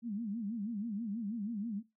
sine tone with vibrato, 216.6 Hz, A3, 27 cents flat, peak -35 dBFS, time 0.02-1.83 s, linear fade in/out 50 ms, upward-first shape sine, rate 6.2 Hz, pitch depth 170 cents each way, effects noise-tail reverb RT60 0.2 s tail -18 dB re dry

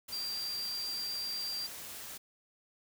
sine tone in noise, 4727 Hz, D8, 10 cents sharp, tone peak -35 dBFS, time 0.12-1.67 s, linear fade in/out 10 ms, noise white, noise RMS -45 dBFS, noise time 0.08-2.18 s, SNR +7 dB, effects none

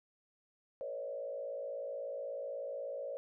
sine tone with frequency modulation, 554.4 Hz, C#5, in tune, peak -38 dBFS, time 0.81-3.17 s, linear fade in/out 0 ms, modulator 56.3 Hz, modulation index 1.1, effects none

